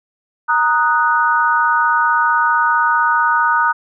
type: chord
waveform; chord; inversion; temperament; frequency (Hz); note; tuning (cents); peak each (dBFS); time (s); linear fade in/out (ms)
sine; D# minor; second; equal; 932.3 / 1244.5 / 1480; A#5 / D#6 / F#6; 0 / 0 / 0; -16; 0.48-3.73; 20
effects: none